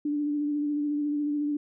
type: tone with vibrato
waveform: sine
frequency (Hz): 293.7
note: D4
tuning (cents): 0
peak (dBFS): -25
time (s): 0.05-1.57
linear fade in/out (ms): 5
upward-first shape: sine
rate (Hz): 14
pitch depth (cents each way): 24
effects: none